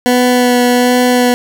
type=tone with vibrato; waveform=20% pulse; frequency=246.9 Hz; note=B3; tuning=in tune; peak=-3 dBFS; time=0.06-1.34 s; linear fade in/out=0 ms; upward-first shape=sine; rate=1.3 Hz; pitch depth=12 cents each way; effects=none